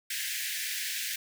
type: high-pass noise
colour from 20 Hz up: pink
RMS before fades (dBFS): -34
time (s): 0.1-1.16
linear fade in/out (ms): 5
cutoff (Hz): 1600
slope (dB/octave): 96
effects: none